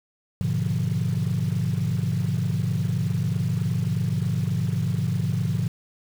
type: chord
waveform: sine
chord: G# diminished seventh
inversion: none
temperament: equal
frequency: 103.83 / 123.47 / 146.83 / 174.61 Hz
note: G#2 / B2 / D3 / F3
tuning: 0 / 0 / 0 / 0 cents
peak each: -26 dBFS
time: 0.41-5.68 s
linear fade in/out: 0 ms
effects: tanh soft clip ceiling -16 dBFS + 7-bit